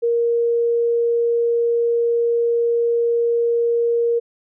sine tone, 469 Hz, A#4, 11 cents sharp, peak -15 dBFS, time 0.02-4.2 s, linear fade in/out 20 ms, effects none

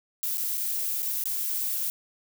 violet noise with dropouts, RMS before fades -29 dBFS, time 0.23-1.9 s, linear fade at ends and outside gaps 0 ms, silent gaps 0.373-0.38 / 0.573-0.578 / 1.022-1.028 / 1.238-1.256 s, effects none

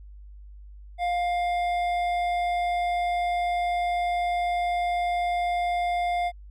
sine tone with hard clipping, 704 Hz, F5, 14 cents sharp, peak -25 dBFS, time 0.98-6.32 s, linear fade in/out 50 ms, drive 9 dB, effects added 50 Hz sine -42 dBFS peak until 6.5 s

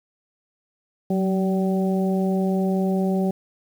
harmonic tone with a mistuned harmonic, 191.3 Hz, G3, 42 cents flat, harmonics 1 / 2 / 3 / 4, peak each -20 / -26 / -30 / -32 dBFS, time 1.1-3.31 s, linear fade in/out 5 ms, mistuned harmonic 1, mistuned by -33 cents, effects 8-bit

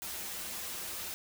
white noise with comb filter, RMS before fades -40 dBFS, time 0.02-1.14 s, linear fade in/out 0 ms, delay 7.1 ms, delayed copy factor -0.8, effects none

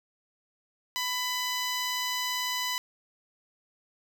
10% pulse tone, 998 Hz, B5, 18 cents sharp, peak -20 dBFS, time 0.96-2.78 s, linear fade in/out 0 ms, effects none

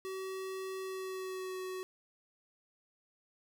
square tone with pitch glide, 380 to 372.6 Hz, F#4 to F#4, +46 to +12 cents, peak -39 dBFS, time 0.05-1.83 s, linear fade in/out 0 ms, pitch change -34 cents, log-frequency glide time 0.8-1.59 s, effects none

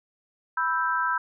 sine chord, E minor, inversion second, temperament equal, 987.8 / 1318.5 / 1568 Hz, B5 / E6 / G6, 0 / 0 / 0 cents, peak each -27 dBFS, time 0.57-1.18 s, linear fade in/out 5 ms, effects none

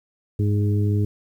harmonic tone with a mistuned harmonic, 103.83 Hz, G#2, in tune, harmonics 1 / 2 / 3 / 4, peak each -18 / -28 / -29 / -31 dBFS, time 0.39-1.05 s, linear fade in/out 5 ms, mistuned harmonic 1, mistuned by -29 cents, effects 9-bit

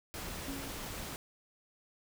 pink noise, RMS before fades -42 dBFS, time 0.14-1.16 s, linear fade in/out 0 ms
sine tone with exponential decay, 274.8 Hz, C#4, 15 cents flat, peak -36 dBFS, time 0.48-1.04 s, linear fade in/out 2 ms, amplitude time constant 120 ms
effects none

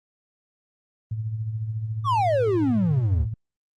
sine tone with tremolo, 110 Hz, A2, in tune, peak -23 dBFS, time 1.11-3.34 s, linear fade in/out 5 ms, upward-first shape triangle, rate 14 Hz, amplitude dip 60%
triangle exponential sweep, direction down, 1194 to 66 Hz, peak -17 dBFS, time 2.04-3.27 s, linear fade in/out 50 ms
effects Opus 32 kbps

